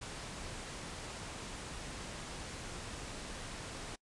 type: low-pass noise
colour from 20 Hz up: pink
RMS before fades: -45 dBFS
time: 0.01-3.96 s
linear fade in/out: 10 ms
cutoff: 10000 Hz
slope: 48 dB/octave
effects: noise-tail reverb RT60 0.1 s tail -24 dB re dry + resampled to 24000 Hz